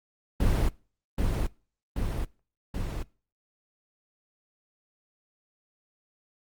brown noise with echo, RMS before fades -23 dBFS, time 0.4-0.69 s, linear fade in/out 5 ms, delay 780 ms, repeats 3, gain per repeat -3 dB, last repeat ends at 3.03 s, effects noise-tail reverb RT60 0.4 s tail -24 dB re dry + Opus 24 kbps

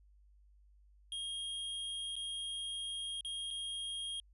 square tone with dropouts, 3247 Hz, G#7, 40 cents flat, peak -39 dBFS, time 1.12-4.2 s, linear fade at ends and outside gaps 1 ms, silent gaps 2.156-2.164 / 3.209-3.248 / 3.505-3.509 s, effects added 50 Hz sine -61 dBFS peak until 4.33 s + resampled to 32000 Hz

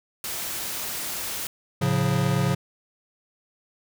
white noise, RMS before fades -31 dBFS, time 0.24-1.47 s, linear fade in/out 2 ms
square chord, A augmented, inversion none, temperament equal with one note detuned, 110 / 138.59 / 178.18 Hz, A2 / C#3 / E#3, 0 / 0 / +35 cents, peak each -28 / -24 / -26 dBFS, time 1.81-2.55 s, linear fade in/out 10 ms
effects none

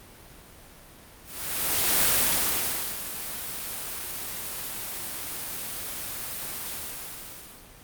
white noise with ADSR envelope, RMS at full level -21 dBFS, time 1.24-7.71 s, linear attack 790 ms, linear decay 950 ms, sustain -13 dB, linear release 1000 ms, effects pink hiss -49 dBFS RMS until 7.83 s + Opus 32 kbps

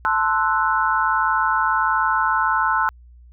sine chord, F# half-diminished seventh, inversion first, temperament equal, 880 / 1046.5 / 1318.5 / 1480 Hz, A5 / C6 / E6 / F#6, 0 / 0 / 0 / 0 cents, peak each -22 dBFS, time 0.05-2.89 s, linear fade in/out 0 ms, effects added 60 Hz sine -43 dBFS peak until 3.32 s

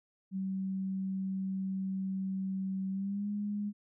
sine tone with pitch glide, 191.1 to 206 Hz, G3 to G#3, -44 to -14 cents, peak -32 dBFS, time 0.31-3.73 s, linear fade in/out 50 ms, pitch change +130 cents, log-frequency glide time 2.9-3.29 s, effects none

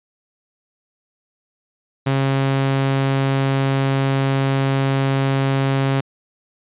sawtooth tone, 135.8 Hz, C#3, 35 cents flat, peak -12 dBFS, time 2.06-6.01 s, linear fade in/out 10 ms, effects resampled to 8000 Hz

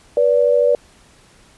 sine tone pair together, 486.9 / 580.3 Hz, B4 / D5, -25 / -21 cents, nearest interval minor third, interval 304 cents, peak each -14 dBFS, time 0.17-0.75 s, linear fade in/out 2 ms, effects pink hiss -50 dBFS RMS until 1.57 s + resampled to 24000 Hz

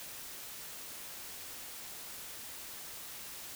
silence, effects white hiss -46 dBFS RMS until 3.55 s

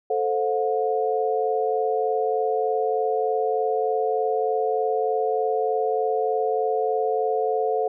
sine chord, F# diminished, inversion first, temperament equal with one note detuned, 440 / 523.3 / 721.4 Hz, A4 / C5 / F#5, 0 / 0 / -44 cents, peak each -23 / -27 / -25 dBFS, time 0.1-7.88 s, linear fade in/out 5 ms, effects none

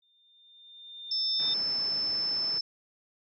sine tone with exponential growth, 3610 Hz, A7, 44 cents sharp, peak -27 dBFS, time 0.02-1.54 s, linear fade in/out 5 ms, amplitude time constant 330 ms
sine tone, 5274 Hz, E8, in tune, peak -27 dBFS, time 1.11-2.61 s, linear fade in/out 5 ms
pink band-pass noise, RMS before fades -47 dBFS, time 1.39-2.59 s, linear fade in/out 10 ms, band 160 to 2400 Hz, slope 12 dB/octave
effects none

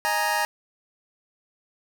25% pulse chord, D# suspended fourth, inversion none, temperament just, 622.3 / 829.7 / 933.4 Hz, D#5 / G#5 / A#5, 0 / -2 / +2 cents, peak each -27 / -22 / -22 dBFS, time 0.05-0.45 s, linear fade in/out 0 ms, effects none

